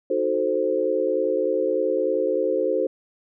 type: chord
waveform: sine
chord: D# diminished seventh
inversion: none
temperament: equal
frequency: 311.1 / 370 / 440 / 523.3 Hz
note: D#4 / F#4 / A4 / C5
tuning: 0 / 0 / 0 / 0 cents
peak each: -29 / -26 / -25 / -23 dBFS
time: 0.1-2.87 s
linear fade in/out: 5 ms
effects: none